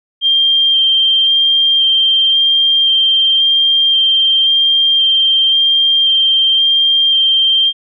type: tone with vibrato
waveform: sine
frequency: 3174 Hz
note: G7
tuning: 21 cents sharp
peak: -8 dBFS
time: 0.21-7.73 s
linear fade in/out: 50 ms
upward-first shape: square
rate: 0.94 Hz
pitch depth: 8 cents each way
effects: none